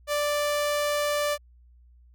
sawtooth tone, 587.3 Hz, D5, in tune, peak -20 dBFS, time 0.07-1.38 s, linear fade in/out 50 ms, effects added 60 Hz sine -52 dBFS peak until 2.14 s

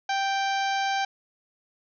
harmonic tone, 784 Hz, G5, in tune, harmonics 1 / 2 / 3 / 4 / 5 / 6 / 7 / 8, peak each -25 / -31 / -35 / -37 / -39 / -41 / -42 / -43 dBFS, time 0.09-1.05 s, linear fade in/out 5 ms, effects none

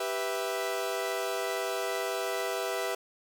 sawtooth chord, E minor, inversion first, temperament equal, 392 / 493.9 / 659.3 Hz, G4 / B4 / E5, 0 / 0 / 0 cents, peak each -31 / -31 / -30 dBFS, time 0-2.95 s, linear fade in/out 5 ms, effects none

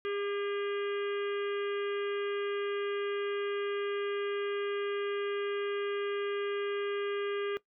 harmonic tone with a mistuned harmonic, 405.3 Hz, G#4, 42 cents flat, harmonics 1 / 3 / 4 / 5 / 6 / 7 / 8, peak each -32 / -42 / -44 / -46 / -48 / -49 / -50 dBFS, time 0.05-7.57 s, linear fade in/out 0 ms, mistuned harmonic 3, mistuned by -23 cents, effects noise-tail reverb RT60 0.1 s tail -18 dB re dry

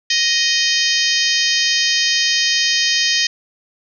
harmonic tone with a mistuned harmonic, 622.3 Hz, D#5, in tune, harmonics 3 / 4 / 5 / 6 / 7 / 8 / 9 / 10, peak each -21 / -24 / -21 / -24 / -23 / -20 / -24 / -24 dBFS, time 0.1-3.27 s, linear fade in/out 5 ms, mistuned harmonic 10, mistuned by +44 cents, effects none

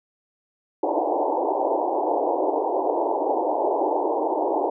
white band-pass noise, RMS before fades -23 dBFS, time 0.83-4.7 s, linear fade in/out 5 ms, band 290 to 940 Hz, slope 96 dB/octave, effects none

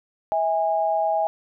sine tone pair together, 648.8 / 820 Hz, E5 / G#5, -28 / -22 cents, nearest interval major third, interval 406 cents, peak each -22 dBFS, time 0.32-1.27 s, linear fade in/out 0 ms, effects none

